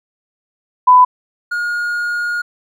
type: tone pair in turn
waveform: sine / triangle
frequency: 1000 / 1431.1 Hz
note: B5 / F6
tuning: +21 / +42 cents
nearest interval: tritone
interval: 621 cents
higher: second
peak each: -4 / -15 dBFS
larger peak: first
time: 0.87-1.05 / 1.51-2.42 s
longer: second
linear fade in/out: 10 ms
effects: none